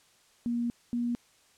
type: tone pair in turn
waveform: sine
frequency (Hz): 237.4 / 239.2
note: A#3 / A#3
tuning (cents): +32 / +45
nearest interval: unison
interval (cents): 13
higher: second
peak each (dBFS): -27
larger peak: neither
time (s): 0.46-0.7 / 0.93-1.15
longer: first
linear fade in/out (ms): 0
effects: white hiss -63 dBFS RMS until 1.57 s + low-pass 9000 Hz 12 dB/octave